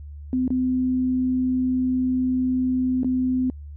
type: tone with dropouts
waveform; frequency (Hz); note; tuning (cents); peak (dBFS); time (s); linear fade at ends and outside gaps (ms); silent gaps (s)
sine; 255.4; C4; -42; -19; 0.33-3.5; 1; 0.479-0.504 / 3.033-3.045
effects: added 73 Hz sine -35 dBFS peak until 3.76 s